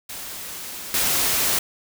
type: noise with level steps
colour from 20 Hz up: white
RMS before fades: -34 / -21 dBFS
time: 0.09-1.59 s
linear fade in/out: 5 ms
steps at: 0.94 s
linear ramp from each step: 2 ms
effects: none